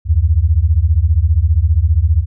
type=beating tone pair; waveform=sine; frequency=72.8 / 87.8 Hz; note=D2 / F2; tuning=-15 / +10 cents; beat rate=15 Hz; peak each=-12 dBFS; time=0.05-2.26 s; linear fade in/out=50 ms; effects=none